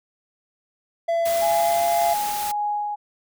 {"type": "tone with pitch glide", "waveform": "triangle", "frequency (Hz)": [672, 688.1], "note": ["E5", "F5"], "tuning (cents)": [33, -26], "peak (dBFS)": -17, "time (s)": [1.08, 2.14], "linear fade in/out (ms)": 10, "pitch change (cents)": 41, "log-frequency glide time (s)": [1.29, 1.84]}
{"type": "noise", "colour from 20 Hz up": "white", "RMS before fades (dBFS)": -31, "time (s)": [1.25, 2.52], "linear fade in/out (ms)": 10}
{"type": "tone with tremolo", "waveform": "sine", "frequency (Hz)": 831, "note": "G#5", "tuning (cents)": 1, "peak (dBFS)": -21, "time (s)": [1.41, 2.96], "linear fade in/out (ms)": 20, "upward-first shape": "sine", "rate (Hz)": 1.8, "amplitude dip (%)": 35}
{"effects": []}